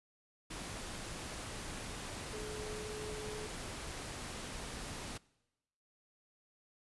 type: tone in noise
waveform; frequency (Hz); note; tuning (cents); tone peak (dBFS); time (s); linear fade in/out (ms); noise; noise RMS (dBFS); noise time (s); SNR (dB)
sine; 426.3; G#4; +45; -43; 2.33-3.47; 10; pink; -44; 0.5-5.18; -2
effects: noise-tail reverb RT60 1.0 s tail -23 dB re dry + resampled to 24000 Hz